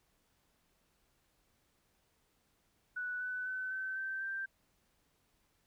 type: tone with pitch steps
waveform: sine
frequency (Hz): 1480 / 1498.1 / 1516.3 / 1534.8 / 1553.6 / 1572.5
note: F#6 / F#6 / F#6 / G6 / G6 / G6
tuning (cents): 0 / +21 / +42 / -37 / -16 / +5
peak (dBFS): -36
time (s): 2.96-4.46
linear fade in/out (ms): 10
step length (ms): 250
effects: pink hiss -75 dBFS RMS until 5.66 s